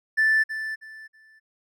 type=tone with echo; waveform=triangle; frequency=1760 Hz; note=A6; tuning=in tune; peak=-14 dBFS; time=0.17-0.44 s; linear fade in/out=20 ms; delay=320 ms; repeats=3; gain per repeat=-12 dB; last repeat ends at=1.4 s; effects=tanh soft clip ceiling -13 dBFS